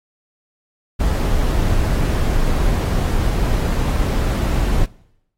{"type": "noise", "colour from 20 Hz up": "brown", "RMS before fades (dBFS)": -17, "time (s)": [0.99, 4.86], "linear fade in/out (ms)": 20, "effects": ["noise-tail reverb RT60 0.8 s tail -22 dB re dry", "AAC 48 kbps"]}